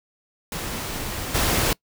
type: noise with level steps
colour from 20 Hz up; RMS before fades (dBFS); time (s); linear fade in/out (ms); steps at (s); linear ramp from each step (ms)
pink; -30 / -21; 0.52-1.73; 2; 1.34; 10
effects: noise-tail reverb RT60 0.1 s tail -24 dB re dry